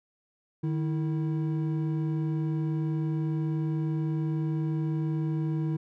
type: tone pair together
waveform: triangle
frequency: 153.3 / 324.8 Hz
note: D#3 / E4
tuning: -25 / -26 cents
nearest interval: octave + minor second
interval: 1299 cents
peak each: -25 / -31 dBFS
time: 0.63-5.77 s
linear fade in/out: 10 ms
effects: none